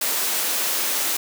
white high-pass noise, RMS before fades -23 dBFS, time 0.01-1.17 s, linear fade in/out 5 ms, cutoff 260 Hz, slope 24 dB/octave, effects none

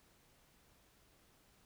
silence, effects pink hiss -69 dBFS RMS until 1.65 s

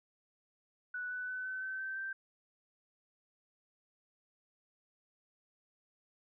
sine tone with pitch steps, 1480 / 1493.7 / 1507.6 / 1521.6 / 1535.7 / 1550 / 1564.4 Hz, F#6 / F#6 / F#6 / F#6 / G6 / G6 / G6, 0 / +16 / +32 / +48 / -36 / -20 / -4 cents, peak -37 dBFS, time 0.94-2.13 s, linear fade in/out 5 ms, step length 170 ms, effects none

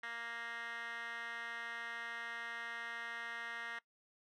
10% pulse tone with band-pass filter, 233.1 Hz, A#3, in tune, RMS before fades -45 dBFS, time 0.03-3.79 s, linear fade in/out 5 ms, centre 2000 Hz, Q 6.5, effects noise-tail reverb RT60 0.1 s tail -20 dB re dry

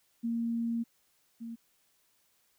sine tone pair in turn, 232 / 230.4 Hz, A#3 / A#3, -8 / -20 cents, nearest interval unison, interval 12 cents, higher first, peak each -29 / -38 dBFS, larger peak first, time 0.23-0.84 / 1.4-1.56 s, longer first, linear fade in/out 20 ms, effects white hiss -71 dBFS RMS until 2.58 s

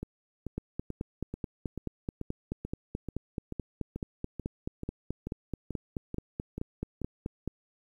two click trains, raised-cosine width 3 ms, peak -23 / -20 dBFS, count 17 / 33, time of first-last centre 0.03-7.017 / 0.58-7.477 s, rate 2.29 / 4.64 Hz, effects 10-bit

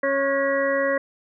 harmonic tone with a mistuned harmonic, 275.2 Hz, C#4, 12 cents flat, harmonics 1 / 2 / 4 / 5 / 6 / 7, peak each -30 / -21 / -30 / -36 / -30 / -27 dBFS, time 0.03-0.98 s, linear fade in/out 5 ms, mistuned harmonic 5, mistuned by +70 cents, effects none

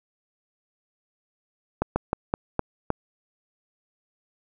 slowing click train, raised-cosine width 1 ms, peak -8 dBFS, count 6, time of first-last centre 1.82-2.904 s, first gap 140 ms, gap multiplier 1.22, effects none

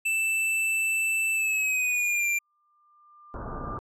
square tone with pitch glide, 2651 to 2375 Hz, E7 to D7, +9 to +19 cents, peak -24 dBFS, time 0.05-2.39 s, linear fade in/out 10 ms, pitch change -190 cents, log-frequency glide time 1.33-2.27 s
sine tone with exponential growth, 1195 Hz, D6, 30 cents sharp, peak -34 dBFS, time 2.35-3.78 s, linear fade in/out 2 ms, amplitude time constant 310 ms
pink low-pass noise, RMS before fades -36 dBFS, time 3.34-3.79 s, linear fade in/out 0 ms, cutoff 1500 Hz, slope 96 dB/octave
effects low-pass 12000 Hz 12 dB/octave

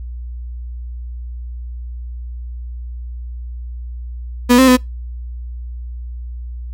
35% pulse tone with pitch steps, 244.9 / 261.8 / 252.4 Hz, B3 / C4 / B3, -14 / +1 / +38 cents, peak -5 dBFS, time 4.49-4.772 s, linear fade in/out 20 ms, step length 94 ms, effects noise-tail reverb RT60 0.2 s tail -25 dB re dry + added 60 Hz sine -25 dBFS peak until 6.73 s

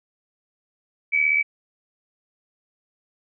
sine tone with amplitude modulation, 2289 Hz, D7, 45 cents flat, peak -14 dBFS, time 1.12-1.43 s, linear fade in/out 20 ms, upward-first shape sine, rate 76.5 Hz, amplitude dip 65%, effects none

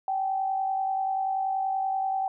sine tone pair together, 770 / 820.4 Hz, G5 / G#5, -31 / -21 cents, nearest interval minor second, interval 110 cents, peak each -25 / -36 dBFS, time 0.08-2.28 s, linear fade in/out 2 ms, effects none

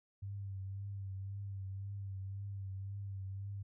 sine tone with vibrato, 98 Hz, G2, in tune, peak -40 dBFS, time 0.22-3.63 s, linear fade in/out 10 ms, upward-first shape triangle, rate 1.9 Hz, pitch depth 46 cents each way, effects none

